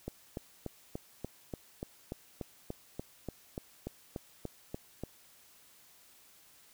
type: click train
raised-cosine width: 2 ms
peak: -24 dBFS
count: 18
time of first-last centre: 0.08-5.036 s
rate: 3.43 Hz
effects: white hiss -61 dBFS RMS until 6.73 s

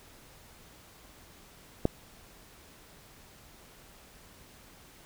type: click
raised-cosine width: 2 ms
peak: -10 dBFS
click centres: 1.854 s
effects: pink hiss -55 dBFS RMS until 5.05 s

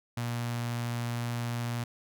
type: tone with notch filter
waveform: sawtooth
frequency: 119.1 Hz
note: A#2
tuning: 38 cents sharp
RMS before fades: -33 dBFS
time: 0.17-1.84 s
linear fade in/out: 5 ms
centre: 410 Hz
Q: 1.3
effects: none

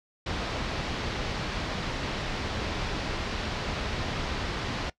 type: low-pass noise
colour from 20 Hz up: pink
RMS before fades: -32 dBFS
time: 0.26-4.9 s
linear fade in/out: 5 ms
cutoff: 4900 Hz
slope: 24 dB/octave
effects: noise-tail reverb RT60 0.1 s tail -20 dB re dry

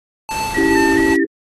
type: tone with tremolo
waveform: square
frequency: 880 Hz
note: A5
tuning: in tune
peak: -20 dBFS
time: 0.29-1.14 s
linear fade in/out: 0 ms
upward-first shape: sine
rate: 2.4 Hz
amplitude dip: 65%
type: noise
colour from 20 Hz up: pink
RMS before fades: -29 dBFS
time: 0.31-1.16 s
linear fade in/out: 0 ms
type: tone with vibrato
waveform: sine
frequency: 1864.7 Hz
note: A#6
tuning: in tune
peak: -19 dBFS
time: 0.54-1.24 s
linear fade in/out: 10 ms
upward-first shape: square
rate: 2.3 Hz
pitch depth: 55 cents each way
type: chord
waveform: sine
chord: C# diminished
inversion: none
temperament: equal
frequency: 277.2 / 329.6 / 392 Hz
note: C#4 / E4 / G4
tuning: 0 / 0 / 0 cents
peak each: -18 / -15 / -18 dBFS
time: 0.57-1.25 s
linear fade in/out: 5 ms
effects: AAC 32 kbps

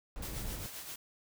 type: noise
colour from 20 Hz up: brown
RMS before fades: -41 dBFS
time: 0.16-0.66 s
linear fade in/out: 0 ms
type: noise with tremolo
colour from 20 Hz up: white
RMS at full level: -43 dBFS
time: 0.22-0.96 s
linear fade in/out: 5 ms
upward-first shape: sine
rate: 7.6 Hz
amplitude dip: 45%
effects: none

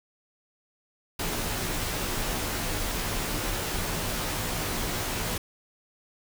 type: noise with comb filter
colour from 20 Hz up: pink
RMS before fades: -30 dBFS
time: 1.19-5.38 s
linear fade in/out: 5 ms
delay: 15 ms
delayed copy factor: -0.6
effects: none

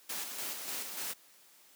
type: noise with tremolo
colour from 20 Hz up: white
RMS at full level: -38 dBFS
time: 0.09-1.14 s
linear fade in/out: 10 ms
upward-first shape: square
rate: 3.4 Hz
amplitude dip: 40%
effects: white hiss -61 dBFS RMS until 1.75 s + high-pass 200 Hz 12 dB/octave

